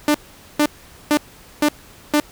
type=tone bursts; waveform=sawtooth; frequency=297.2 Hz; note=D4; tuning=21 cents sharp; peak=-9 dBFS; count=5; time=0.08-2.2 s; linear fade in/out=2 ms; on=64 ms; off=450 ms; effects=pink hiss -45 dBFS RMS until 2.31 s